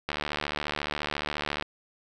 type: click train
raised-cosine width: 0.3 ms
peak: -13 dBFS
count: 115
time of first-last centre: 0.09-1.624 s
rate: 74.3 Hz
effects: none